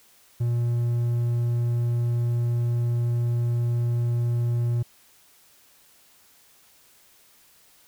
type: tone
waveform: triangle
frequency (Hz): 119.1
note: A#2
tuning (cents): +38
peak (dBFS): -19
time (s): 0.4-4.83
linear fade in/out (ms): 10
effects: white hiss -57 dBFS RMS until 7.87 s